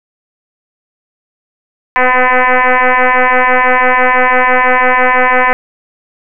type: tone with frequency modulation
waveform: sine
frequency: 509 Hz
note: C5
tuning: 48 cents flat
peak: -6 dBFS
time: 1.96-5.53 s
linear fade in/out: 0 ms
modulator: 253 Hz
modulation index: 6.7
effects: none